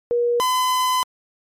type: tone pair in turn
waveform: sine / 45% pulse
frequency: 478.3 / 1013.5 Hz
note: A#4 / B5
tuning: +44 / +45 cents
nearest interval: octave + minor second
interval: 1301 cents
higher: second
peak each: -16 / -17 dBFS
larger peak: first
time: 0.11-0.4 / 0.4-1.03 s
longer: second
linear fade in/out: 0 ms
effects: MP3 64 kbps